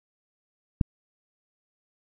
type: click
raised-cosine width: 5 ms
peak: -8 dBFS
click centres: 0.812 s
effects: none